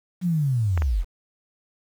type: linear sweep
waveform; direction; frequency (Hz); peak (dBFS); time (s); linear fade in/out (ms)
sine; down; 185 to 35.53; -19; 0.21-1.05; 50
type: clicks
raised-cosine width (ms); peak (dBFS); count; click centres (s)
0.5; -15; 2; 0.776 / 0.821
effects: 8-bit